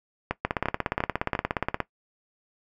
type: two click trains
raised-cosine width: 0.5 ms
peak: -9 / -10 dBFS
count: 24 / 4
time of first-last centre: 0.45-1.803 / 0.31-1.352 s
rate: 17 / 2.88 Hz
effects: noise-tail reverb RT60 0.1 s tail -17 dB re dry